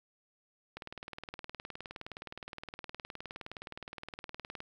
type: click train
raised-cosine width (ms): 0.3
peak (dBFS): -26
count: 75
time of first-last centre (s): 0.77-4.604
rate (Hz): 19.3
effects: 10-bit